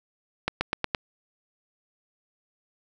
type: accelerating click train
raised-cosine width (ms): 0.3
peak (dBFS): -8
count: 5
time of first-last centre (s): 0.48-0.948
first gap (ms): 130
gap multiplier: 0.93
effects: none